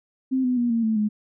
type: tone with pitch steps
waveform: sine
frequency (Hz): 261.6 / 250.7 / 240.2 / 230.1 / 220.5 / 211.3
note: C4 / B3 / B3 / A#3 / A3 / G#3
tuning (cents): 0 / +26 / -48 / -22 / +4 / +30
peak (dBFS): -19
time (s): 0.31-1.09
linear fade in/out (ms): 20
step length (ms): 130
effects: none